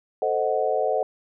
sine chord, A diminished seventh, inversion none, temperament equal with one note detuned, 440 / 521.4 / 622.3 / 740 Hz, A4 / C5 / Eb5 / Gb5, 0 / -6 / 0 / 0 cents, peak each -26 dBFS, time 0.22-1.03 s, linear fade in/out 2 ms, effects none

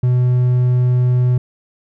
triangle tone, 124.7 Hz, B2, 17 cents sharp, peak -9 dBFS, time 0.03-1.38 s, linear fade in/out 5 ms, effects none

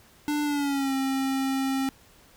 square tone with pitch glide, 295.7 to 268 Hz, D4 to C4, +12 to +42 cents, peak -25 dBFS, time 0.28-1.89 s, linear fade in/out 0 ms, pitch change -170 cents, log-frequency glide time 0.43-0.93 s, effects pink hiss -56 dBFS RMS until 2.36 s

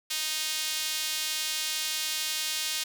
sawtooth tone with high-pass filter, 311.1 Hz, D#4, in tune, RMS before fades -31 dBFS, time 0.1-2.84 s, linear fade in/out 10 ms, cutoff 3500 Hz, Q 1.1, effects none

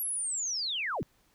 sine linear sweep, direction down, 11610 to 61.1 Hz, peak -30 dBFS, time 0-1.03 s, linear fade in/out 0 ms, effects pink hiss -68 dBFS RMS until 1.34 s

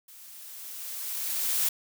blue noise with level ramp, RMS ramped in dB -50 to -25 dBFS, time 0.08-1.69 s, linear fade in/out 5 ms, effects none

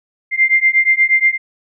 sine beating tone pair, 2093 / 2101.4 Hz, C7 / C7, 0 / +7 cents, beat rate 8.4 Hz, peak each -13 dBFS, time 0.31-1.38 s, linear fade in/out 50 ms, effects none

